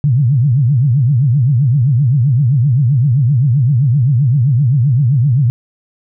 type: tone with vibrato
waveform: sine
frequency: 130.81 Hz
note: C3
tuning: in tune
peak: -8 dBFS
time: 0.04-5.5 s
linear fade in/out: 0 ms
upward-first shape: triangle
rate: 7.7 Hz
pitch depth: 300 cents each way
effects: none